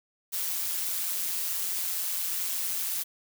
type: noise with amplitude modulation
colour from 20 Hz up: blue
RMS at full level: -28 dBFS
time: 0.32-3.04 s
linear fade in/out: 20 ms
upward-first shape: sine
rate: 178 Hz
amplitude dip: 60%
effects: none